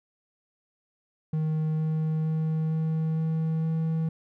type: tone with pitch steps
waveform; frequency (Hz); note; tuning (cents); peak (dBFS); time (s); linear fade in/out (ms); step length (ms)
triangle; 156.5 / 157.41 / 158.32 / 159.24 / 160.16 / 161.09; D#3 / D#3 / D#3 / D#3 / E3 / E3; +10 / +20 / +30 / +40 / -50 / -40; -22; 1.33-4.09; 5; 460
effects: none